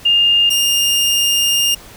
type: tone pair in turn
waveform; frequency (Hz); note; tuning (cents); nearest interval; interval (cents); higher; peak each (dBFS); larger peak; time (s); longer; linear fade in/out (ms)
sine / sawtooth; 2817 / 2817; F7 / F7; +14 / +14; unison; 0; neither; -9; neither; 0.05-0.5 / 0.5-1.75; second; 10
effects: pink hiss -39 dBFS RMS until 1.96 s